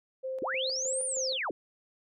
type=tone with tremolo; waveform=sine; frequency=523.3 Hz; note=C5; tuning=in tune; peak=-32 dBFS; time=0.23-1.38 s; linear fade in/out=20 ms; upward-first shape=square; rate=3.2 Hz; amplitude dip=50%
type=linear two-way sweep; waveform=sine; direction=up then down; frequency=237.3 to 9590 to 237.3 Hz; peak=-30 dBFS; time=0.42-1.51 s; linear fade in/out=2 ms; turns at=1.04 s
effects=none